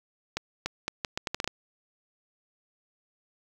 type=accelerating click train; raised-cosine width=0.2 ms; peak=-12 dBFS; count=10; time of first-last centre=0.37-1.476 s; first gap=290 ms; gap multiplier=0.76; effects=7-bit